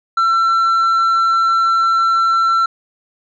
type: tone with tanh clipping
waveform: sine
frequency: 1347 Hz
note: E6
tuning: 37 cents sharp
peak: -12 dBFS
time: 0.17-2.66 s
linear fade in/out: 5 ms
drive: 4 dB
effects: none